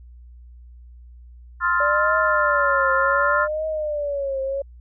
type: chord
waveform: sine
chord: F major seventh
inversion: second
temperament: equal with one note detuned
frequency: 1046.5 / 1293.6 / 1396.9 / 1760 Hz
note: C6 / E6 / F6 / A6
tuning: 0 / -33 / 0 / 0 cents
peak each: -22 / -26 / -20 / -26 dBFS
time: 1.6-3.48 s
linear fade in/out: 50 ms
type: tone with vibrato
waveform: sine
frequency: 580 Hz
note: D5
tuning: 22 cents flat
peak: -22 dBFS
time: 1.8-4.62 s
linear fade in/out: 5 ms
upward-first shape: triangle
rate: 0.67 Hz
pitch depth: 150 cents each way
effects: added 60 Hz sine -41 dBFS peak until 4.8 s